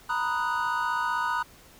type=chord; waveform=triangle; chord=B major seventh; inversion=third; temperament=equal; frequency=932.3 / 987.8 / 1244.5 / 1480 Hz; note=A#5 / B5 / D#6 / F#6; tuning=0 / 0 / 0 / 0 cents; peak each=-29 dBFS; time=0.09-1.43 s; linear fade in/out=10 ms; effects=pink hiss -53 dBFS RMS until 1.79 s